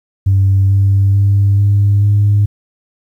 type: tone with pitch steps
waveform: sine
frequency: 97.1 / 98.46 / 99.83 / 101.22 / 102.64 Hz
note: G2 / G2 / G2 / G#2 / G#2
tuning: -16 / +8 / +32 / -44 / -20 cents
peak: -6 dBFS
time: 0.26-2.46 s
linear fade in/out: 10 ms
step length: 440 ms
effects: tanh soft clip ceiling -4 dBFS + 8-bit